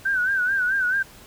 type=tone with vibrato; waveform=sine; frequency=1529 Hz; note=G6; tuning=44 cents flat; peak=-19 dBFS; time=0.05-1.03 s; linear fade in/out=10 ms; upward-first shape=sine; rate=4.6 Hz; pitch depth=91 cents each way; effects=pink hiss -47 dBFS RMS until 1.26 s